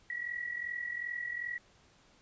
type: tone with amplitude modulation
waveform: sine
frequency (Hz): 1927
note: B6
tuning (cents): -43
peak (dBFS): -32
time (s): 0.1-1.58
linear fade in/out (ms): 2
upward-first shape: sine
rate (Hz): 42.6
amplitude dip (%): 70
effects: pink hiss -64 dBFS RMS until 2.21 s + resampled to 16000 Hz